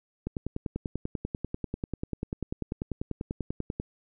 click train, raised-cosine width 3 ms, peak -18 dBFS, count 37, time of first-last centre 0.27-3.799 s, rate 10.2 Hz, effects none

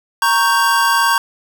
square chord, G diminished, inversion first, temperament equal, 932.3 / 1108.7 / 1568 Hz, Bb5 / Db6 / G6, 0 / 0 / 0 cents, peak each -17 dBFS, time 0.22-1.18 s, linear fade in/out 2 ms, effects none

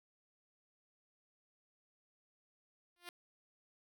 5% pulse tone with exponential growth, 350.4 Hz, F4, 6 cents sharp, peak -32 dBFS, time 2.96-3.09 s, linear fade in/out 1 ms, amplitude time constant 27 ms, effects none

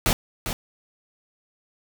pink noise with echo, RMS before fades -20 dBFS, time 0.06-0.13 s, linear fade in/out 0 ms, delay 400 ms, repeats 1, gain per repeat -8 dB, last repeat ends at 0.53 s, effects none

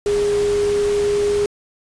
sine tone in noise, 410 Hz, G#4, 22 cents flat, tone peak -15 dBFS, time 0.06-1.46 s, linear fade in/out 2 ms, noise pink, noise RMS -30 dBFS, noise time 0.06-1.46 s, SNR +12 dB, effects resampled to 22050 Hz

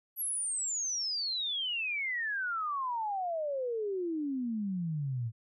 sine exponential sweep, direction down, 11840 to 110 Hz, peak -31 dBFS, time 0.16-5.32 s, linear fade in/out 50 ms, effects none

